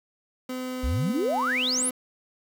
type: tone with pitch glide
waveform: 30% pulse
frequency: 255 to 253.4 Hz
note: C4 to B3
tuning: -44 to +45 cents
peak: -28 dBFS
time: 0.49-1.91 s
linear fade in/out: 5 ms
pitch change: -11 cents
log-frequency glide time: 0.6-1.55 s
type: exponential sweep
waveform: sine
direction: up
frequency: 55.4 to 11610 Hz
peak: -23 dBFS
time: 0.83-1.9 s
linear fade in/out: 10 ms
effects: 8-bit